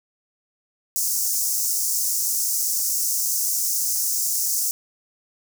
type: high-pass noise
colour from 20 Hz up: pink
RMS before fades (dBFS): -23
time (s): 0.96-4.71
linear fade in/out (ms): 0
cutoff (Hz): 5500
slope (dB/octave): 48
effects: none